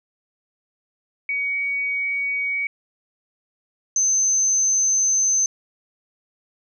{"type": "tone pair in turn", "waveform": "sine", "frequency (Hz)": [2251, 6196], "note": ["C#7", "G8"], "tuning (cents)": [26, -21], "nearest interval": "octave + tritone", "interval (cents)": 1753, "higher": "second", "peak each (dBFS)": [-21, -16], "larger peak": "second", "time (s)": [[1.29, 2.67], [3.96, 5.46]], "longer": "second", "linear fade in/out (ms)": 2, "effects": []}